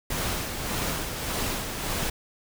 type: noise with tremolo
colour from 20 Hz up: pink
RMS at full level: -28 dBFS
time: 0.1-2.1 s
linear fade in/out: 5 ms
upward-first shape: sine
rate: 1.7 Hz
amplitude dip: 45%
effects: none